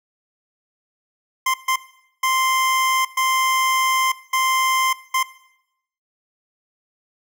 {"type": "tone bursts at uneven times", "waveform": "25% pulse", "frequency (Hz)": 1045, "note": "C6", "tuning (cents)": -2, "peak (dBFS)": -13, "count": 6, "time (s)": [[1.46, 1.54], [1.68, 1.76], [2.23, 3.05], [3.17, 4.12], [4.33, 4.93], [5.14, 5.23]], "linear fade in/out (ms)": 5, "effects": ["noise-tail reverb RT60 0.8 s tail -18 dB re dry"]}